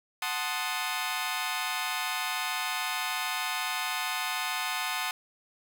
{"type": "chord", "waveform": "15% pulse", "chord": "F# diminished seventh", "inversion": "none", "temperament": "equal", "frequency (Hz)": [740, 880, 1046.5, 1244.5], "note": ["F#5", "A5", "C6", "Eb6"], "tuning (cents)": [0, 0, 0, 0], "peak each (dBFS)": -29, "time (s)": [0.22, 5.11], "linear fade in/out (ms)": 2, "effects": []}